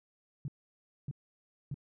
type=tone bursts; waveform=sine; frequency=140 Hz; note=C#3; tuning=18 cents sharp; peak=-34 dBFS; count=3; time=0.45-1.743 s; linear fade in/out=2 ms; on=31 ms; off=600 ms; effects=none